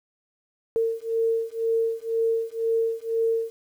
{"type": "beating tone pair", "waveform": "sine", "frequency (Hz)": [453.4, 455.4], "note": ["A#4", "A#4"], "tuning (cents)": [-48, -40], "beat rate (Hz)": 2, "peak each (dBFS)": -25, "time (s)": [0.76, 3.5], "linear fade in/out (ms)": 0, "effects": ["9-bit"]}